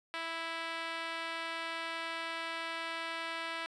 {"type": "tone with band-pass filter", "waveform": "5% pulse", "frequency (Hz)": 329.6, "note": "E4", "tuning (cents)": 0, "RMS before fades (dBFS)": -39, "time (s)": [0.14, 3.66], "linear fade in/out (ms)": 0, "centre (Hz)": 1400, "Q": 0.54, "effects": ["resampled to 22050 Hz", "10-bit"]}